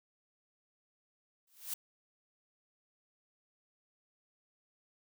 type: noise with exponential growth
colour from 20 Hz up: blue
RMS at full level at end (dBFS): -35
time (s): 1.47-1.74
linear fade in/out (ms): 5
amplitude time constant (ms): 57
effects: none